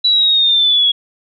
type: linear sweep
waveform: sine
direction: down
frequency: 3951 to 3322 Hz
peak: -9 dBFS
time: 0.04-0.92 s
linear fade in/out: 10 ms
effects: none